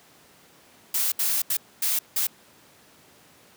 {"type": "noise bursts at uneven times", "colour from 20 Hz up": "blue", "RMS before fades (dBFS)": -24, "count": 5, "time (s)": [[0.94, 1.12], [1.19, 1.42], [1.5, 1.57], [1.82, 1.99], [2.16, 2.27]], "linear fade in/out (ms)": 5, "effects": ["pink hiss -54 dBFS RMS until 3.56 s", "high-pass 150 Hz 12 dB/octave"]}